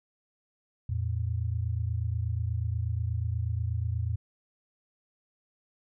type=tone pair together; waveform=sine; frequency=84.7 / 112.98 Hz; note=E2 / A2; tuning=+48 / +46 cents; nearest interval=perfect fourth; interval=498 cents; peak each=-30 / -30 dBFS; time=0.89-4.16 s; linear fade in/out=5 ms; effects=none